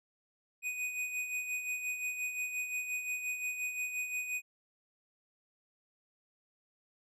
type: tone with tremolo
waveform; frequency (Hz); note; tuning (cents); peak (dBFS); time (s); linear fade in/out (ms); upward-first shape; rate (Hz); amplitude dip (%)
square; 2489; D#7; 0; -33; 0.62-4.42; 50; sine; 5.7; 55
effects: low-pass 12000 Hz 12 dB/octave